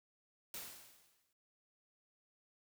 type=noise with exponential decay; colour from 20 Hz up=white; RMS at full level=-44 dBFS; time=0.54-1.33 s; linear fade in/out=2 ms; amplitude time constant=170 ms; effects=none